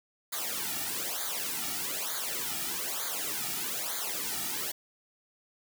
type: noise with flanger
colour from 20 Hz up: white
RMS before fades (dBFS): -34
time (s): 0.32-4.72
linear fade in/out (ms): 10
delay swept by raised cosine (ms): 0.36 to 1.96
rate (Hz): 1.1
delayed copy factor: -1
effects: none